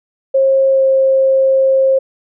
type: tone with pitch glide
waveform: sine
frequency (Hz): 537 to 533.3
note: C5 to C5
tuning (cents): +45 to +33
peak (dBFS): -8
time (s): 0.34-1.99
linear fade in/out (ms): 10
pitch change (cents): -12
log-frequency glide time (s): 0.71-0.83
effects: none